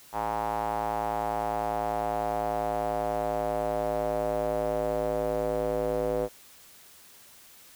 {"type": "tone with band-pass filter sweep", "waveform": "square", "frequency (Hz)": 55, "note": "A1", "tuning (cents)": 0, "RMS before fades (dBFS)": -29, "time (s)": [0.12, 6.29], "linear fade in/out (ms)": 50, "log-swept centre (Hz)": [860, 520], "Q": 4.4, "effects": ["white hiss -53 dBFS RMS until 7.75 s"]}